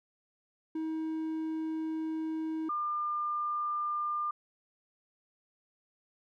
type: tone pair in turn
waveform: triangle / sine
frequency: 317.9 / 1200.2 Hz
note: D#4 / D6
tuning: +37 / +37 cents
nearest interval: octave + major seventh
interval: 2300 cents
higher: second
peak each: -30 / -30 dBFS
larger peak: neither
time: 0.75-2.69 / 2.69-4.31 s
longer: first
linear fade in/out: 5 ms
effects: none